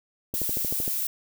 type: click train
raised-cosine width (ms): 2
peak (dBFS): -20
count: 8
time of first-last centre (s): 0.34-0.878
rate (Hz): 13
type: noise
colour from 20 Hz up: violet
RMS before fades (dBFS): -28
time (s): 0.34-1.07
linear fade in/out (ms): 2
effects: none